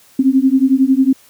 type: beating tone pair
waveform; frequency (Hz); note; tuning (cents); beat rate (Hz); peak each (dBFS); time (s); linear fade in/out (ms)
sine; 260 / 271; C4 / C#4; -11 / -39; 11; -12; 0.19-1.13; 5
effects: white hiss -48 dBFS RMS until 1.29 s + high-pass 60 Hz 12 dB/octave